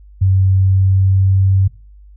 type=tone with pitch glide; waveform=sine; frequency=95.2 to 96.08 Hz; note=F#2 to G2; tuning=+50 to -34 cents; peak=-9 dBFS; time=0.21-1.68 s; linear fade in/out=10 ms; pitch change=+16 cents; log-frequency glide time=0.54-1.45 s; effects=noise-tail reverb RT60 0.3 s tail -17 dB re dry + added 50 Hz sine -38 dBFS peak until 2.16 s